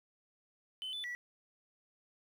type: tone with pitch steps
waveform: sine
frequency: 3042 / 3493 / 1947 Hz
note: F#7 / A7 / B6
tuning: +47 / -13 / -25 cents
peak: -36 dBFS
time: 0.82-1.15 s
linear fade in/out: 0 ms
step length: 110 ms
effects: tanh soft clip ceiling -37 dBFS + 11-bit